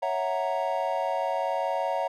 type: chord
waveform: triangle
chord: F# dominant seventh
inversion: second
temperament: equal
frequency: 554.4 / 659.3 / 740 / 932.3 Hz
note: C#5 / E5 / F#5 / A#5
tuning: 0 / 0 / 0 / 0 cents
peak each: -29 dBFS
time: 0.02-2.08 s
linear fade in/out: 10 ms
effects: none